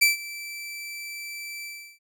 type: tone with ADSR envelope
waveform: sawtooth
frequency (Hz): 2329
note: D7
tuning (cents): -15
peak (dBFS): -11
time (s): 0.01-1.99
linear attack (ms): 14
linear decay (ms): 140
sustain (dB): -20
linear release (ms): 350
effects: none